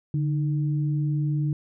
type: tone pair together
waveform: sine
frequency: 146.83 / 311.1 Hz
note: D3 / D#4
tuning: 0 / 0 cents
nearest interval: octave + minor second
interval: 1300 cents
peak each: -22 / -33 dBFS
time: 0.14-1.53 s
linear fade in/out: 2 ms
effects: none